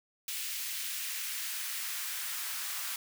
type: noise with high-pass filter sweep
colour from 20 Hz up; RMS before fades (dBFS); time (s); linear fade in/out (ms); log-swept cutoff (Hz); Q
white; -37; 0.28-2.96; 2; 2400 to 1200; 1.2
effects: none